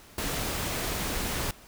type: noise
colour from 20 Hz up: pink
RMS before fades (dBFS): -31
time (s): 0.18-1.51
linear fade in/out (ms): 2
effects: pink hiss -52 dBFS RMS until 1.67 s

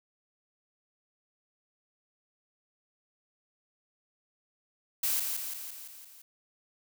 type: noise with echo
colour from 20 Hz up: blue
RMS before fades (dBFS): -29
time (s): 5.03-5.2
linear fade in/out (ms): 5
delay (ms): 170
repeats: 6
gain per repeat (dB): -4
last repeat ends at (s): 6.22
effects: none

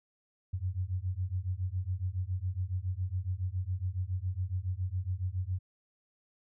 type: beating tone pair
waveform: sine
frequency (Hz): 88.8 / 96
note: F2 / G2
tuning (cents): +29 / -36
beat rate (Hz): 7.2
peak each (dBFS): -34 / -34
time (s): 0.53-5.59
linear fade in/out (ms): 10
effects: none

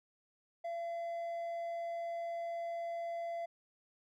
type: tone with hard clipping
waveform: sine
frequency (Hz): 679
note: F5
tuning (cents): -49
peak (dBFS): -38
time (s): 0.64-3.46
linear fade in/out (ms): 10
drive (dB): 3
effects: none

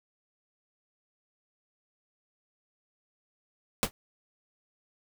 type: noise with exponential decay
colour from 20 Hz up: pink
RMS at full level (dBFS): -20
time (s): 3.83-3.91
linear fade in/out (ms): 0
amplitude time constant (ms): 16
effects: none

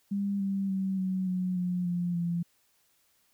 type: tone with pitch steps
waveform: sine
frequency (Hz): 200 / 195.66 / 191.41 / 187.25 / 183.19 / 179.21 / 175.32 / 171.51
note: G3 / G3 / G3 / F#3 / F#3 / F3 / F3 / F3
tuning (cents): +35 / -3 / -41 / +21 / -17 / +45 / +7 / -31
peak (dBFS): -27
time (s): 0.11-2.43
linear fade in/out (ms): 10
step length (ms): 290
effects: white hiss -69 dBFS RMS until 3.33 s

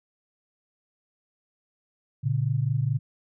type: tone pair together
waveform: sine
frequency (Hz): 116.54 / 141.29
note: A#2 / C#3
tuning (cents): 0 / +33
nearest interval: minor third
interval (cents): 333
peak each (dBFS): -25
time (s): 2.23-2.99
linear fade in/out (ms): 20
effects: none

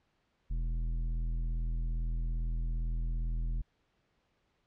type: tone with tanh clipping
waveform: triangle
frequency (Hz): 41.2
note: E1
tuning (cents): 0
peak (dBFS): -32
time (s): 0.5-3.62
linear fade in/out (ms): 10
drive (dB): 14
effects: pink hiss -75 dBFS RMS until 4.66 s + low-pass 4000 Hz 12 dB/octave

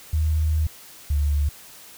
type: tone pair in turn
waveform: sine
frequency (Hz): 78 / 72.71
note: D#2 / D2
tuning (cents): +5 / -17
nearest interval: minor second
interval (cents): 122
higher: first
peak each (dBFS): -18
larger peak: neither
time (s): 0.13-0.67 / 1.1-1.49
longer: first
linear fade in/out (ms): 5
effects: white hiss -45 dBFS RMS until 1.97 s

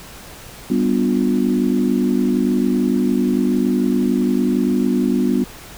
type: chord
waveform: sine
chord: G dominant seventh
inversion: none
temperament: equal with one note detuned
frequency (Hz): 196 / 246.9 / 293.7 / 354.7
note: G3 / B3 / D4 / F4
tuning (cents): 0 / 0 / 0 / +27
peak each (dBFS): -20 / -17 / -22 / -23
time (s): 0.7-5.44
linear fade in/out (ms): 5
effects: pink hiss -38 dBFS RMS until 5.77 s

